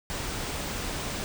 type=band-stop noise; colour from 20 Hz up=pink; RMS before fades=-33 dBFS; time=0.1-1.24 s; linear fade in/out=0 ms; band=10000 to 14000 Hz; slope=96 dB/octave; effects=none